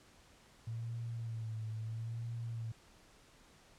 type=tone with vibrato; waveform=sine; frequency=113.2 Hz; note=A2; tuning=50 cents sharp; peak=-38 dBFS; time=0.67-2.72 s; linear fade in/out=5 ms; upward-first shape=sine; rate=0.75 Hz; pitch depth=53 cents each way; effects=pink hiss -63 dBFS RMS until 3.78 s + low-pass 9000 Hz 12 dB/octave